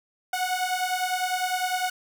sawtooth beating tone pair, 730 / 739.9 Hz, F#5 / F#5, -24 / 0 cents, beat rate 9.9 Hz, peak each -24 dBFS, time 0.33-1.9 s, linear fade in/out 5 ms, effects none

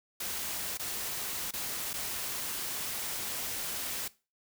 white noise with dropouts, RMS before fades -36 dBFS, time 0.2-4.08 s, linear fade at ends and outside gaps 5 ms, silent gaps 0.774-0.794 / 1.51-1.535 / 1.933-1.938 s, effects noise-tail reverb RT60 0.3 s tail -19 dB re dry

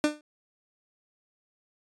30% pulse tone with exponential decay, 299.6 Hz, D4, 35 cents sharp, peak -15 dBFS, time 0.04-0.21 s, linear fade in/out 1 ms, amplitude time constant 36 ms, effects resampled to 22050 Hz

